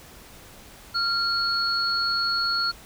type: tone pair together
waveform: sine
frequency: 1385 / 4359 Hz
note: F6 / C#8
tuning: -15 / -30 cents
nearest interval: octave + minor sixth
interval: 1985 cents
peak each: -25 / -24 dBFS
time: 0.94-2.72 s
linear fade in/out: 20 ms
effects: pink hiss -47 dBFS RMS until 2.85 s